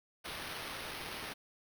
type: noise with sample-and-hold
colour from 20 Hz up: white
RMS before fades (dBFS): -43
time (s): 0.24-1.34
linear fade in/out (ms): 20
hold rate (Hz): 7350
effects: none